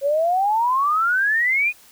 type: exponential sweep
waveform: sine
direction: up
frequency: 543 to 2507 Hz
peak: -16 dBFS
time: 0.01-1.73 s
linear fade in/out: 50 ms
effects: white hiss -50 dBFS RMS until 1.91 s